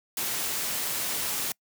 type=noise; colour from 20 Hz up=white; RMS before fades=-30 dBFS; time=0.17-1.52 s; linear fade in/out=2 ms; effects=noise-tail reverb RT60 0.1 s tail -26 dB re dry + high-pass 100 Hz 12 dB/octave